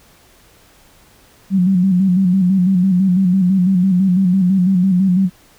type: tone with vibrato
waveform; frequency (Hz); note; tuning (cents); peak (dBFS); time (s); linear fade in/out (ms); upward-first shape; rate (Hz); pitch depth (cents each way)
sine; 185.9; F#3; +8; -10; 1.5-5.3; 50; square; 6; 64
effects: pink hiss -49 dBFS RMS until 5.58 s